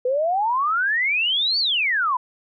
sine exponential two-way sweep, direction up then down, 487.4 to 4639 to 964 Hz, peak -18 dBFS, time 0.05-2.17 s, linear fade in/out 5 ms, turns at 1.59 s, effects none

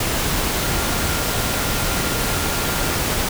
sine tone in noise, 1396.9 Hz, F6, in tune, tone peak -32 dBFS, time 0.63-2.97 s, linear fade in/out 5 ms, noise pink, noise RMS -21 dBFS, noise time 0-3.29 s, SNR -14 dB, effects none

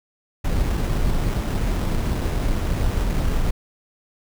brown noise with sample-and-hold, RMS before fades -21 dBFS, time 0.44-3.51 s, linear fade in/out 10 ms, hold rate 4410 Hz, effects none

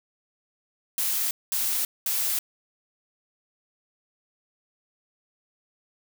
blue noise bursts, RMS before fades -26 dBFS, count 3, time 0.98-2.39 s, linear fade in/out 2 ms, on 330 ms, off 210 ms, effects none

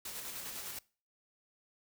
white noise with tremolo, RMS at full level -42 dBFS, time 0.05-0.79 s, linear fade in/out 5 ms, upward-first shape square, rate 9.9 Hz, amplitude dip 30%, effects noise-tail reverb RT60 0.4 s tail -23 dB re dry

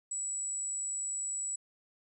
sine tone, 7850 Hz, B8, 11 cents flat, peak -33 dBFS, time 0.11-1.56 s, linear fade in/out 5 ms, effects none

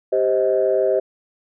sine chord, C minor, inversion second, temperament equal with one note detuned, 392 / 523.3 / 630.6 Hz, G4 / C5 / Eb5, 0 / 0 / +23 cents, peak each -19 dBFS, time 0.12-1 s, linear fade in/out 10 ms, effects tanh soft clip ceiling -7 dBFS

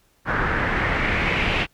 pink noise with low-pass filter sweep, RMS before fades -22 dBFS, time 0.25-1.67 s, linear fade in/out 50 ms, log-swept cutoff 1500 to 2700 Hz, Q 3.4, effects pink hiss -62 dBFS RMS until 1.73 s

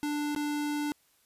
square tone with dropouts, 294.8 Hz, D4, 7 cents sharp, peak -30 dBFS, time 0.03-0.92 s, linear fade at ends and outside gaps 0 ms, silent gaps 0.349-0.362 s, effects white hiss -67 dBFS RMS until 1.25 s + resampled to 32000 Hz

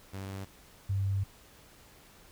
sawtooth / sine tone pair in turn, 96.9 / 97.86 Hz, G2 / G2, -20 / -2 cents, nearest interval unison, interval 18 cents, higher second, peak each -34 / -27 dBFS, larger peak second, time 0.13-0.45 / 0.89-1.24 s, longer second, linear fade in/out 10 ms, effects pink hiss -57 dBFS RMS until 2.31 s

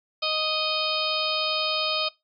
harmonic tone, 622.3 Hz, D#5, in tune, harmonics 1 / 2 / 4 / 5 / 6 / 7 / 8, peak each -31 / -31 / -31 / -31 / -31 / -31 / -31 dBFS, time 0.22-2.09 s, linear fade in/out 10 ms, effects noise-tail reverb RT60 0.2 s tail -22 dB re dry + AAC 48 kbps

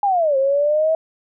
sine linear two-way sweep, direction down then up, 830.6 to 530 to 648 Hz, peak -14 dBFS, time 0.03-0.95 s, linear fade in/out 2 ms, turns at 0.37 s, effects none

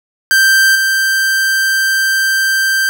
45% pulse tone with level steps, 1568 Hz, G6, in tune, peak -7 / -11 dBFS, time 0.31-2.89 s, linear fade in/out 0 ms, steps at 0.75 s, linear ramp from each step 5 ms, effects none

